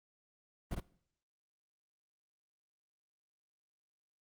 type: noise with echo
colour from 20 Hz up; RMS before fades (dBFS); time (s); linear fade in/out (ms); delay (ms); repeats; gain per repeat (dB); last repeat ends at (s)
brown; -36; 0.71-0.75; 5; 52; 1; -2; 0.802
effects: noise-tail reverb RT60 0.6 s tail -20 dB re dry + Opus 32 kbps